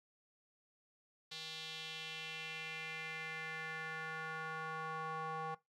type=tone with band-pass filter sweep; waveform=square; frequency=159.2 Hz; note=D#3; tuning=40 cents sharp; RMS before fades=-44 dBFS; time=1.31-5.55 s; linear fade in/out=10 ms; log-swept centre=3900 to 980 Hz; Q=2.9; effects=noise-tail reverb RT60 0.2 s tail -20 dB re dry